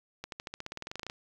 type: accelerating click train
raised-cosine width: 0.2 ms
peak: -21 dBFS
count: 17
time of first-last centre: 0.24-1.099 s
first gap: 82 ms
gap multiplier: 0.94
effects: low-pass 7000 Hz 12 dB/octave + 8-bit